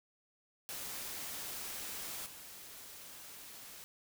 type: noise with level steps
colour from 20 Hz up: white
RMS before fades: -43 / -51 dBFS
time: 0.69-3.84 s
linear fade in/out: 0 ms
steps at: 2.26 s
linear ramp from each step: 2 ms
effects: none